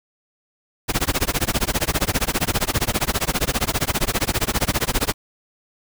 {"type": "noise with tremolo", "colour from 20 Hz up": "pink", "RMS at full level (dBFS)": -18, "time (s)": [0.88, 5.14], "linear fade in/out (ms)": 20, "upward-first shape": "sine", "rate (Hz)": 15, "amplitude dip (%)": 100, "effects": []}